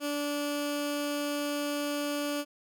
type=tone with notch filter; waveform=15% pulse; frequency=290.4 Hz; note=D4; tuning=19 cents flat; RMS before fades=-32 dBFS; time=0-2.45 s; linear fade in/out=50 ms; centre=930 Hz; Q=2; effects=none